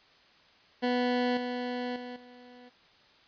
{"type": "tone with level steps", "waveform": "20% pulse", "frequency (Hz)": 246.9, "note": "B3", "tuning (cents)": 0, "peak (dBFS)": [-21, -27, -34, -45], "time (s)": [0.82, 2.7], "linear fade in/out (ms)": 20, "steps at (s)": [1.37, 1.96, 2.16], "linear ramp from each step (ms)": 2, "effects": ["white hiss -60 dBFS RMS until 3.27 s", "resampled to 11025 Hz"]}